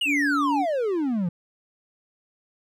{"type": "exponential sweep", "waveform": "triangle", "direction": "down", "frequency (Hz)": [2960, 164.81], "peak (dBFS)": -20, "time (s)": [0.01, 1.29], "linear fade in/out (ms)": 5}
{"type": "tone", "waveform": "sine", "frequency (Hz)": 287.5, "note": "D4", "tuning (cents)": -37, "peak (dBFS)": -23, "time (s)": [0.05, 0.66], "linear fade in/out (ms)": 50}
{"effects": []}